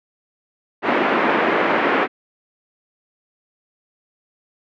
pink band-pass noise, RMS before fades -18 dBFS, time 0.82-2.08 s, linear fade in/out 50 ms, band 250 to 2300 Hz, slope 24 dB/octave, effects none

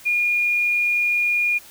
sine tone, 2430 Hz, D#7, 42 cents flat, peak -17 dBFS, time 0.05-1.59 s, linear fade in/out 20 ms, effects white hiss -45 dBFS RMS until 1.7 s

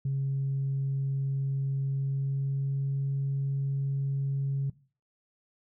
sine tone with pitch glide, 136.5 to 137.61 Hz, C#3 to C#3, -26 to -12 cents, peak -25 dBFS, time 0.05-4.7 s, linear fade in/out 5 ms, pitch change +14 cents, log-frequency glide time 1.8-3.05 s, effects noise-tail reverb RT60 0.4 s tail -20 dB re dry + tanh soft clip ceiling -23 dBFS

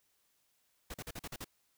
pink noise bursts, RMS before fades -43 dBFS, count 7, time 0.9-1.445 s, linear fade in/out 5 ms, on 41 ms, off 43 ms, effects white hiss -75 dBFS RMS until 1.77 s

